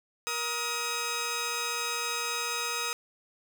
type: tone pair together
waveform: 10% pulse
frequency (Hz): 473.1 / 1263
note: A#4 / D#6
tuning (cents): +26 / +26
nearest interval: octave + perfect fourth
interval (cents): 1700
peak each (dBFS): -27 / -23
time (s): 0.27-2.93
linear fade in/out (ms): 0
effects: none